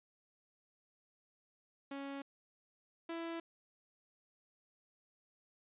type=tone pair in turn; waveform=sawtooth; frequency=277.2 / 332.7 Hz; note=C#4 / E4; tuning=0 / +16 cents; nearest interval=minor third; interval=316 cents; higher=second; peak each=-38 / -36 dBFS; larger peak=second; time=1.91-2.22 / 3.09-3.4 s; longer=neither; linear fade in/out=5 ms; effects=resampled to 8000 Hz